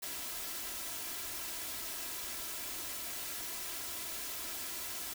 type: noise with comb filter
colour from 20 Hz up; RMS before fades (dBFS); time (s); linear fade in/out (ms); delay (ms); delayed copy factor
white; -41; 0.02-5.14; 10; 3; +0.55
effects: none